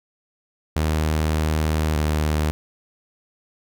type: tone pair in turn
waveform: sawtooth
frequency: 77.78 / 76.53 Hz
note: D#2 / D#2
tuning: 0 / -28 cents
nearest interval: unison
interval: 28 cents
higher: first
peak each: -15 dBFS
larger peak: neither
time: 0.76-1.97 / 1.97-2.51 s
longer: first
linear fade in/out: 0 ms
effects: none